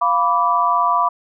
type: chord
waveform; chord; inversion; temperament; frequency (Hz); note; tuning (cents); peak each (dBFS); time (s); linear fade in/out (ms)
sine; B diminished; second; equal with one note detuned; 698.5 / 987.8 / 1163.2; F5 / B5 / D6; 0 / 0 / -17; -21 / -17 / -17; 0.01-1.09; 10
effects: none